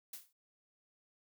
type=noise with exponential decay; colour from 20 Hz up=blue; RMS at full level=-42 dBFS; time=0.13-0.33 s; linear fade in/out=5 ms; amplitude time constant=42 ms; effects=none

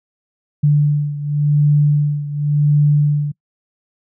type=beating tone pair; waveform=sine; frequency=146.83 / 147.74 Hz; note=D3 / D3; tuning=0 / +11 cents; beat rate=0.91 Hz; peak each=-13 / -17 dBFS; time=0.63-3.32 s; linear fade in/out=10 ms; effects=noise-tail reverb RT60 0.1 s tail -25 dB re dry

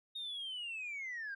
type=linear sweep; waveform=sine; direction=down; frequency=3728 to 1556 Hz; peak=-38 dBFS; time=0.15-1.35 s; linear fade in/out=10 ms; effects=tanh soft clip ceiling -37 dBFS

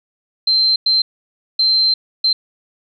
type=tone bursts at uneven times; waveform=sine; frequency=4121 Hz; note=C8; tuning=27 cents flat; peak=-11 dBFS; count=4; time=0.47-0.76 / 0.86-1.02 / 1.59-1.94 / 2.24-2.33 s; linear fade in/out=5 ms; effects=none

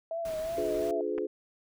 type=tone with vibrato; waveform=sine; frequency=650 Hz; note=E5; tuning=24 cents flat; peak=-31 dBFS; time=0.11-1.01 s; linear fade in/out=2 ms; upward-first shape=triangle; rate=2.8 Hz; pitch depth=72 cents each way
type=noise; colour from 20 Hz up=pink; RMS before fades=-46 dBFS; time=0.25-0.91 s; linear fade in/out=2 ms
type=chord; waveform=sine; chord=D diminished seventh; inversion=none; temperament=just; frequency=293.7 / 352.4 / 422.9 / 507.5 Hz; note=D4 / F4 / Ab4 / Cb5; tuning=0 / +16 / +31 / +47 cents; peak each=-38 / -34 / -32 / -37 dBFS; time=0.57-1.27 s; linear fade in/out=10 ms
type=clicks; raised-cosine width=0.5 ms; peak=-28 dBFS; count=2; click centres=1.18 / 1.184 s
effects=none

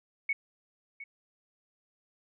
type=tone with echo; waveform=sine; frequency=2217 Hz; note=C#7; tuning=in tune; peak=-26 dBFS; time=0.29-0.33 s; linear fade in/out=5 ms; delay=710 ms; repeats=1; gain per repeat=-14 dB; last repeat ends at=1.04 s; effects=none

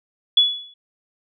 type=tone with exponential decay; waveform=sine; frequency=3407 Hz; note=G#7; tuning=44 cents sharp; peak=-8 dBFS; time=0.37-0.74 s; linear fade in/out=5 ms; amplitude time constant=80 ms; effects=none

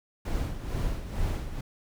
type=noise with tremolo; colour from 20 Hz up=brown; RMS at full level=-28 dBFS; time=0.25-1.61 s; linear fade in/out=5 ms; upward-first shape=sine; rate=2.2 Hz; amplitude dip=65%; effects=none

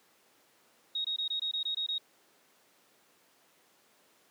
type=tone bursts; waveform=sine; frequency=3761 Hz; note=A#7; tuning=15 cents sharp; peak=-30 dBFS; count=9; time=0.95-1.982 s; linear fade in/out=5 ms; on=96 ms; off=21 ms; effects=pink hiss -65 dBFS RMS until 4.3 s + high-pass 300 Hz 12 dB/octave

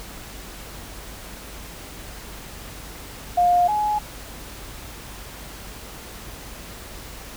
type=tone pair in turn; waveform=sine; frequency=708 / 842 Hz; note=F5 / G#5; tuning=+23 / +24 cents; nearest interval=minor third; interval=301 cents; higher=second; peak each=-14 / -19 dBFS; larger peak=first; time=3.37-3.68 / 3.68-3.99 s; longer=neither; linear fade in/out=10 ms; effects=added 50 Hz sine -42 dBFS peak until 7.36 s + pink hiss -39 dBFS RMS until 7.36 s

